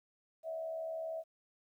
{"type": "tone with frequency modulation", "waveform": "sine", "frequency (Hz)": 649, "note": "E5", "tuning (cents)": -27, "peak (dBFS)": -37, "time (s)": [0.43, 1.24], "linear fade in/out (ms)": 50, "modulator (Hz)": 72.5, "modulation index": 0.4, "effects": ["12-bit"]}